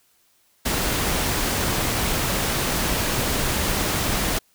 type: noise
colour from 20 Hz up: pink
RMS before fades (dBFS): -23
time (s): 0.65-4.39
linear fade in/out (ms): 10
effects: white hiss -62 dBFS RMS until 4.54 s